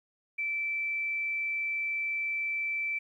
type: tone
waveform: sine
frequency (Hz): 2327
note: D7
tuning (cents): -17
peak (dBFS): -29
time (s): 0.38-2.99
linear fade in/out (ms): 10
effects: 11-bit